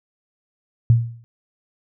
sine tone with exponential decay, 116.54 Hz, A#2, in tune, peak -7 dBFS, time 0.9-1.24 s, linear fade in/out 0 ms, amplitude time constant 73 ms, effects none

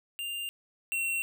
square tone pair in turn, 2794 / 2727 Hz, F7 / F7, 0 / -42 cents, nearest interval unison, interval 42 cents, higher first, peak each -34 / -29 dBFS, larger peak second, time 0.19-0.49 / 0.92-1.22 s, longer neither, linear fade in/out 0 ms, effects none

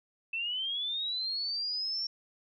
sine linear sweep, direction up, 2637 to 5490 Hz, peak -31 dBFS, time 0.33-2.07 s, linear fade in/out 5 ms, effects none

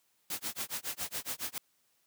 white noise with tremolo, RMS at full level -35 dBFS, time 0.3-1.58 s, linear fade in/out 2 ms, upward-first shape sine, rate 7.2 Hz, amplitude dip 100%, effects white hiss -73 dBFS RMS until 2.06 s + high-pass 80 Hz 12 dB/octave

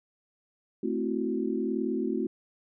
sine chord, F# half-diminished seventh, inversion first, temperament equal with one note detuned, 220 / 261.6 / 331.5 / 370 Hz, A3 / C4 / E4 / F#4, 0 / 0 / +10 / 0 cents, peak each -32 / -32 / -33 / -32 dBFS, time 0.83-2.27 s, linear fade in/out 5 ms, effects none

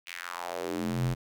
square tone with high-pass filter sweep, 43.65 Hz, F1, in tune, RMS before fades -33 dBFS, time 0.06-1.15 s, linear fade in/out 20 ms, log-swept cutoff 2600 to 89 Hz, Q 2.8, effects none

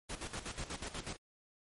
pink noise with tremolo, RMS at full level -41 dBFS, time 0.09-1.17 s, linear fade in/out 10 ms, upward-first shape square, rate 8.2 Hz, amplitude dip 70%, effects MP3 48 kbps

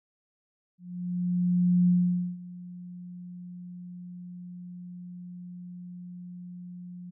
sine tone with ADSR envelope, 178 Hz, F3, 33 cents sharp, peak -18 dBFS, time 0.78-7.11 s, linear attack 1100 ms, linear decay 490 ms, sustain -21 dB, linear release 17 ms, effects none

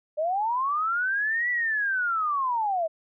sine linear two-way sweep, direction up then down, 587.3 to 1973 to 622 Hz, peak -23 dBFS, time 0.17-2.88 s, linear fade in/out 20 ms, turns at 1.5 s, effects none

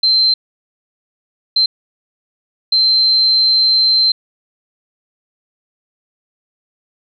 sine tone bursts at uneven times, 4114 Hz, C8, 30 cents flat, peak -9 dBFS, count 3, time 0.03-0.34 / 1.56-1.66 / 2.72-4.12 s, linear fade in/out 5 ms, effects none

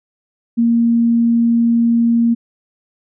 sine tone, 233.1 Hz, A#3, in tune, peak -10 dBFS, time 0.57-2.35 s, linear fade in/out 20 ms, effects none

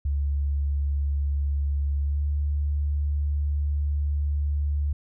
sine tone with pitch glide, 71 to 72.7 Hz, C#2 to D2, +42 to -17 cents, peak -22 dBFS, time 0.05-4.93 s, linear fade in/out 5 ms, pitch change +41 cents, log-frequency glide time 2.02-2.22 s, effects none

